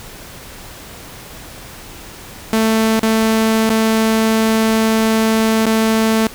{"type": "tone with dropouts", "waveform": "sawtooth", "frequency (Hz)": 221.7, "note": "A3", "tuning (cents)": 13, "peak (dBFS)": -8, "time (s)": [2.53, 6.27], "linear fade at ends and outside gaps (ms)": 0, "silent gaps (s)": [[2.993, 3.03], [3.692, 3.701], [5.657, 5.666]], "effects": ["pink hiss -35 dBFS RMS until 6.34 s"]}